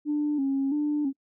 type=tone with vibrato; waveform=sine; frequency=284.3 Hz; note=C#4; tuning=44 cents sharp; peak=-22 dBFS; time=0.05-1.13 s; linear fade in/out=50 ms; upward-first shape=square; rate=1.5 Hz; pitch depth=73 cents each way; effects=noise-tail reverb RT60 0.1 s tail -24 dB re dry + tanh soft clip ceiling -19 dBFS